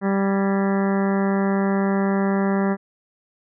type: harmonic tone with a mistuned harmonic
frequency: 196 Hz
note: G3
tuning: in tune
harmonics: 1 / 2 / 3 / 4 / 5 / 6 / 7 / 8 / 9 / 10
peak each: -19 / -25 / -29 / -31 / -33 / -35 / -36 / -37 / -38 / -39 dBFS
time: 0.01-2.77 s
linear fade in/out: 50 ms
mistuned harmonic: 8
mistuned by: +81 cents
effects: none